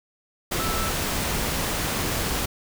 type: tone in noise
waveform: sine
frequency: 1318.5 Hz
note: E6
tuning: in tune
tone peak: -30 dBFS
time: 0.59-0.9 s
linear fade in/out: 10 ms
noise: pink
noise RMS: -26 dBFS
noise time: 0.51-2.46 s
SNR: -7 dB
effects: none